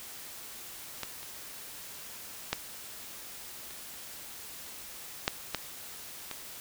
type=clicks; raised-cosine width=0.2 ms; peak=-16 / -27 / -10 / -30 / -8 / -12 / -19 dBFS; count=7; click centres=1.033 / 1.23 / 2.53 / 3.708 / 5.279 / 5.547 / 6.313 s; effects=white hiss -45 dBFS RMS until 6.6 s